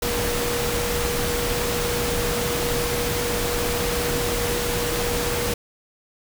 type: tone in noise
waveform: sine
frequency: 479.3 Hz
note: A#4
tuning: 48 cents sharp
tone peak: -26 dBFS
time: 0.02-5.54 s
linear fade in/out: 5 ms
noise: pink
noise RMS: -25 dBFS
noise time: 0.02-5.54 s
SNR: -4 dB
effects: none